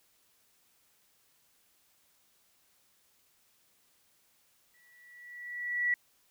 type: tone with exponential growth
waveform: sine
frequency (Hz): 1946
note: B6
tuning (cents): -26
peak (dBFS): -24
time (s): 4.74-5.94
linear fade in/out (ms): 2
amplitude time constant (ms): 260
effects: white hiss -69 dBFS RMS until 6.3 s